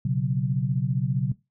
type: chord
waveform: sine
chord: B suspended second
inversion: none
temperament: equal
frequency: 123.47 / 138.59 / 185 Hz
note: B2 / C#3 / F#3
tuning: 0 / 0 / 0 cents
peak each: -27 / -24 / -28 dBFS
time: 0.05-1.32 s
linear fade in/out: 5 ms
effects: noise-tail reverb RT60 0.2 s tail -17 dB re dry